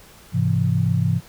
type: chord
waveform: sine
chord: Ab augmented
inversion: none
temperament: equal with one note detuned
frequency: 103.83 / 130.81 / 167.6 Hz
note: Ab2 / C3 / E3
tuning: 0 / 0 / +29 cents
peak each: -21 dBFS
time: 0.32-1.21 s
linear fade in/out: 50 ms
effects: pink hiss -47 dBFS RMS until 1.28 s